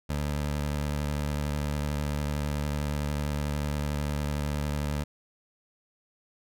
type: tone with vibrato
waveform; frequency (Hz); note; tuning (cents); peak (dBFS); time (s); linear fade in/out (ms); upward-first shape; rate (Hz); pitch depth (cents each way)
20% pulse; 73.42; D2; 0; -23; 0.09-5.04; 10; sine; 11; 25
effects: none